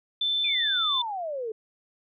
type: tone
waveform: sine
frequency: 3533 Hz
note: A7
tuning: 6 cents sharp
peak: -23 dBFS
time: 0.21-1.02 s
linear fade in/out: 5 ms
type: exponential sweep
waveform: sine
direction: down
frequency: 2489 to 424.3 Hz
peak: -29 dBFS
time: 0.44-1.52 s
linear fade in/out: 5 ms
effects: none